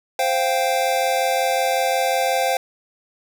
square chord, C suspended fourth, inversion none, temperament equal, 523.3 / 698.5 / 784 Hz, C5 / F5 / G5, 0 / 0 / 0 cents, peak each -23 dBFS, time 0.19-2.57 s, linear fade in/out 2 ms, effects none

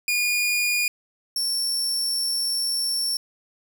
sawtooth tone pair in turn, 2437 / 5441 Hz, D#7 / F8, -37 / -46 cents, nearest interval octave + major second, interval 1391 cents, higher second, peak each -17 / -20 dBFS, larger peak first, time 0.08-0.88 / 1.36-3.17 s, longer second, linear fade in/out 2 ms, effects none

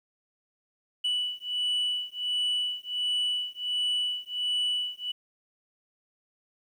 sine beating tone pair, 2960 / 2961.4 Hz, F#7 / F#7, 0 / +1 cents, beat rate 1.4 Hz, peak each -28 dBFS, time 1.04-5.12 s, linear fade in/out 10 ms, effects tanh soft clip ceiling -23 dBFS + 10-bit

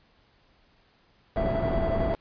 pink low-pass noise, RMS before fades -28 dBFS, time 1.36-2.15 s, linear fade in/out 0 ms, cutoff 820 Hz, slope 12 dB/octave
triangle tone with tremolo, 662 Hz, E5, 7 cents sharp, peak -24 dBFS, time 1.37-2.14 s, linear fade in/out 0 ms, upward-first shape square, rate 11 Hz, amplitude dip 35%
effects pink hiss -63 dBFS RMS until 2.2 s + resampled to 11025 Hz

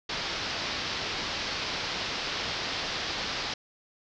white low-pass noise, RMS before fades -33 dBFS, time 0.09-3.54 s, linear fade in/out 5 ms, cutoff 5300 Hz, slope 48 dB/octave, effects none

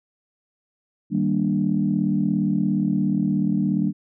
sine chord, Eb major seventh, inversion none, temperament equal, 155.56 / 196 / 233.1 / 293.7 Hz, Eb3 / G3 / Bb3 / D4, 0 / 0 / 0 / 0 cents, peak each -26 / -21 / -25 / -25 dBFS, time 1.1-3.93 s, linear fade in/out 50 ms, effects tanh soft clip ceiling -8 dBFS

